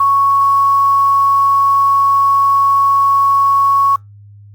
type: tone with quantisation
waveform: sine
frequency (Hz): 1108.7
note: C#6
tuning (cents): 0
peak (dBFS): -8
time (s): 0-3.96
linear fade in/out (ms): 5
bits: 6
effects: added 102 Hz sine -36 dBFS peak until 4.54 s + Opus 24 kbps